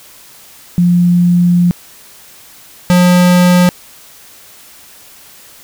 sine / square tone pair in turn, 175.7 / 178.67 Hz, F3 / F3, +11 / +40 cents, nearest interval unison, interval 29 cents, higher second, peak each -6 dBFS, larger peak neither, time 0.78-1.71 / 2.9-3.69 s, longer first, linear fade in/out 0 ms, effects white hiss -39 dBFS RMS until 5.63 s

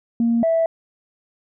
sine tone pair in turn, 232.8 / 657.3 Hz, A#3 / E5, -2 / -5 cents, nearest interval octave + tritone, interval 1797 cents, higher second, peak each -14 dBFS, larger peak neither, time 0.2-0.43 / 0.43-0.66 s, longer neither, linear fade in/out 2 ms, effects tanh soft clip ceiling -11 dBFS

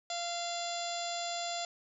harmonic tone with a mistuned harmonic, 690 Hz, F5, 21 cents flat, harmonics 1 / 2 / 3 / 4 / 5 / 6 / 7 / 8 / 9 / 10, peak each -37 / -47 / -48 / -48 / -43 / -45 / -44 / -53 / -53 / -43 dBFS, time 0.1-1.65 s, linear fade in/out 2 ms, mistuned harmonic 10, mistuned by +63 cents, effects none

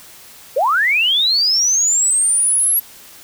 sine linear sweep, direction up, 466.2 to 11480 Hz, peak -12 dBFS, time 0.56-2.8 s, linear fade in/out 10 ms, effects white hiss -41 dBFS RMS until 3.23 s

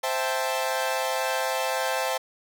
sawtooth chord, A minor seventh, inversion first, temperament equal, 523.3 / 659.3 / 784 / 880 Hz, C5 / E5 / G5 / A5, 0 / 0 / 0 / 0 cents, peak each -25 / -27 / -28 / -27 dBFS, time 0.03-2.18 s, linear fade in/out 10 ms, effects none

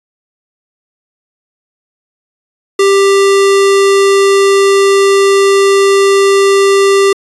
square tone, 394.3 Hz, G4, 10 cents sharp, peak -6 dBFS, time 2.79-7.13 s, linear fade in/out 5 ms, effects resampled to 24000 Hz

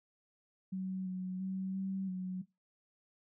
sine tone with pitch steps, 188 / 184.9 / 189.6 / 192 / 184.8 Hz, F#3 / F#3 / F#3 / G3 / F#3, +28 / -1 / +43 / -36 / -2 cents, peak -35 dBFS, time 0.72-2.42 s, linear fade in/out 10 ms, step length 340 ms, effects noise-tail reverb RT60 0.2 s tail -17 dB re dry

